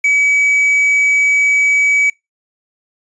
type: tone with quantisation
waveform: triangle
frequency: 2279 Hz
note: C#7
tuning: 47 cents sharp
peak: -8 dBFS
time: 0.04-2.1 s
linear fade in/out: 5 ms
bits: 6
effects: noise-tail reverb RT60 0.2 s tail -24 dB re dry + resampled to 22050 Hz